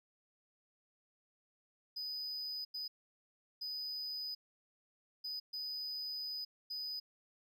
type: tone bursts at uneven times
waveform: triangle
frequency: 4986 Hz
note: D#8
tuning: 3 cents sharp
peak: -38 dBFS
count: 6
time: 1.96-2.65 / 2.74-2.88 / 3.61-4.35 / 5.24-5.4 / 5.53-6.45 / 6.7-7 s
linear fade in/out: 10 ms
effects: none